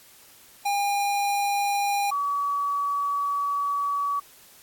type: tone pair in turn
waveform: square / sine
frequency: 808 / 1138.4 Hz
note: G#5 / C#6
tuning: -48 / +46 cents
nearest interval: tritone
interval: 594 cents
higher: second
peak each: -23 dBFS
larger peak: neither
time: 0.65-2.11 / 2.11-4.2 s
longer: second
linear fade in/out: 10 ms
effects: white hiss -52 dBFS RMS until 4.62 s + AAC 64 kbps